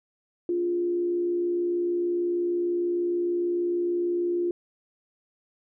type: tone with frequency modulation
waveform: sine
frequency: 349.2 Hz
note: F4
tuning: in tune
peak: -23 dBFS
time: 0.49-4.51 s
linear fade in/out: 2 ms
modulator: 66.5 Hz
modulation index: 0.28
effects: none